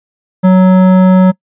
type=tone with hard clipping; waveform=sine; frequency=185.8 Hz; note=F#3; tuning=7 cents sharp; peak=-5 dBFS; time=0.43-1.32 s; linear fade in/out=20 ms; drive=13 dB; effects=noise-tail reverb RT60 0.1 s tail -24 dB re dry + resampled to 8000 Hz